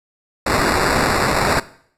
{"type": "noise with sample-and-hold", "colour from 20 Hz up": "violet", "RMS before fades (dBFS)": -17, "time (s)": [0.46, 1.6], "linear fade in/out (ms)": 5, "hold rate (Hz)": 3150, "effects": ["noise-tail reverb RT60 0.6 s tail -18 dB re dry", "low-pass 11000 Hz 12 dB/octave"]}